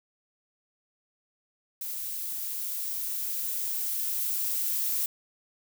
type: noise with level ramp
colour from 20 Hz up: violet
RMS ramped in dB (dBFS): -35 to -28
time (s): 1.81-5.06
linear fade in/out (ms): 2
effects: none